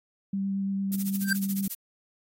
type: tone with vibrato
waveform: sine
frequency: 195.8 Hz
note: G3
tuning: 2 cents flat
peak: -26 dBFS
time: 0.33-1.68 s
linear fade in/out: 5 ms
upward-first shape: sine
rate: 8.8 Hz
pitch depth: 9 cents each way
type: noise with tremolo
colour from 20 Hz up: violet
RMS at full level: -31 dBFS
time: 0.92-1.75 s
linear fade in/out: 0 ms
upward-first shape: sine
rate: 14 Hz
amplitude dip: 100%
type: tone with exponential growth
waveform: square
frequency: 1568 Hz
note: G6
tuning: in tune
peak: -20 dBFS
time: 1.21-1.33 s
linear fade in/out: 5 ms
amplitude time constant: 25 ms
effects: AAC 48 kbps